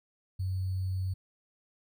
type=tone with sample-and-hold; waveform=sine; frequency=93.6 Hz; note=F#2; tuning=20 cents sharp; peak=-29 dBFS; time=0.39-1.14 s; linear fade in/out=10 ms; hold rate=4410 Hz; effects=none